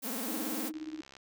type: noise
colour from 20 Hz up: blue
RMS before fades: -39 dBFS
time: 0.02-0.7 s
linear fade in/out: 20 ms
type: tone with vibrato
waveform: sawtooth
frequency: 242.1 Hz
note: B3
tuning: 34 cents flat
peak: -33 dBFS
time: 0.02-0.72 s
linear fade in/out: 50 ms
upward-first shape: sine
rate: 19 Hz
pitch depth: 220 cents each way
type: tone with tremolo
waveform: sine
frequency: 311.1 Hz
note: D#4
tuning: in tune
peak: -34 dBFS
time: 0.28-1.01 s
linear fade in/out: 5 ms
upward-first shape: triangle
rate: 17 Hz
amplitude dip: 85%
type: click train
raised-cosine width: 0.2 ms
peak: -34 dBFS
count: 30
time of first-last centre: 0.74-1.167 s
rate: 67.9 Hz
effects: none